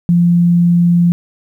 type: tone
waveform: sine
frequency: 173 Hz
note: F3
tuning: 16 cents flat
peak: -7 dBFS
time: 0.09-1.12 s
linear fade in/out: 0 ms
effects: 8-bit